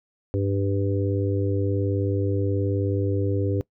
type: harmonic tone with a mistuned harmonic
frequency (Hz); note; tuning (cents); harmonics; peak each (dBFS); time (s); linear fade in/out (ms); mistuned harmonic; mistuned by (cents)
98.8; G2; +14; 1 / 3 / 4 / 5; -23 / -28 / -29 / -30; 0.34-3.61; 0; 1; +19
effects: noise-tail reverb RT60 0.1 s tail -22 dB re dry